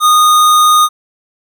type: tone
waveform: square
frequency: 1232 Hz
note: D#6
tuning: 17 cents flat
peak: -6 dBFS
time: 0-0.89 s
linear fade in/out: 50 ms
effects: none